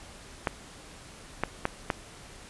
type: clicks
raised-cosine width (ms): 0.5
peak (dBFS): -10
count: 4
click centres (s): 0.472 / 1.436 / 1.654 / 1.902
effects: pink hiss -48 dBFS RMS until 2.49 s + resampled to 24000 Hz